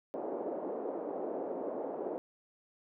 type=band-pass noise; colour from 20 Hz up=white; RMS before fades=-38 dBFS; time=0.14-2.18 s; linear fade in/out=0 ms; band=290 to 620 Hz; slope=24 dB/octave; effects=none